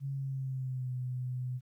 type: tone with pitch glide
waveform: sine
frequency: 137.7 to 126.27 Hz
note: C#3 to B2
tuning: -11 to +39 cents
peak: -33 dBFS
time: 0-1.61 s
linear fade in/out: 50 ms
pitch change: -150 cents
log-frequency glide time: 0.1-0.93 s
effects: 12-bit